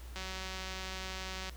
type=click train; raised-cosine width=0.2 ms; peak=-24 dBFS; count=252; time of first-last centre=0.16-1.495 s; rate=188 Hz; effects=added 60 Hz sine -44 dBFS peak until 1.56 s + pink hiss -56 dBFS RMS until 1.56 s